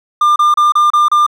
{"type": "tone bursts", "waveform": "triangle", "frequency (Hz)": 1199, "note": "D6", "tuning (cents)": 36, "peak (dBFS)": -5, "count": 6, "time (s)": [0.21, 1.265], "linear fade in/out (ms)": 5, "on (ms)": 150, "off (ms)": 31, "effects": []}